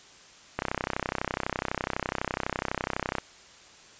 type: click train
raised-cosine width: 0.5 ms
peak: -12 dBFS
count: 84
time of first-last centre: 0.59-3.184 s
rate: 32 Hz
effects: white hiss -52 dBFS RMS until 3.99 s + resampled to 16000 Hz